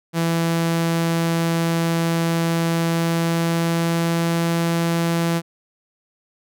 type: tone with pitch glide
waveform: sawtooth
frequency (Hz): 166.5 to 167.95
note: E3 to E3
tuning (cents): +18 to +33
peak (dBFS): -14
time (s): 0.13-5.42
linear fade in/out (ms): 50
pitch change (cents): +15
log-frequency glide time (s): 2.87-4.52
effects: none